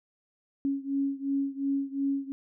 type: beating tone pair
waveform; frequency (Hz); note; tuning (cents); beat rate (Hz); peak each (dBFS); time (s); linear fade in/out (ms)
sine; 275.3 / 278.1; C#4 / C#4; -12 / +6; 2.8; -29 / -31; 0.65-2.32; 0
effects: none